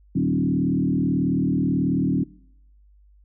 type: tone with frequency modulation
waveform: sine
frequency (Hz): 222.8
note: A3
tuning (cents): +22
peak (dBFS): -18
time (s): 0.15-2.24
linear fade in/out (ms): 10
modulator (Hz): 38.4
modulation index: 2.2
effects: noise-tail reverb RT60 0.8 s tail -25 dB re dry + added 50 Hz sine -51 dBFS peak until 3.24 s